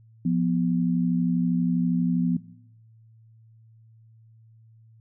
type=tone pair together; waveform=sine; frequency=174.46 / 246.9 Hz; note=F3 / B3; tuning=-2 / 0 cents; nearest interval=tritone; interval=602 cents; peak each=-22 / -24 dBFS; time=0.25-2.37 s; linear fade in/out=5 ms; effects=noise-tail reverb RT60 0.8 s tail -19 dB re dry + added 112 Hz sine -51 dBFS peak until 5 s